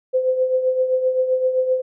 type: tone with tremolo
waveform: sine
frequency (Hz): 514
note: C5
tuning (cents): -31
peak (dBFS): -13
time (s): 0.13-1.82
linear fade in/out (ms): 20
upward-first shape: triangle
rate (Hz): 7.7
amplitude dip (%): 65
effects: none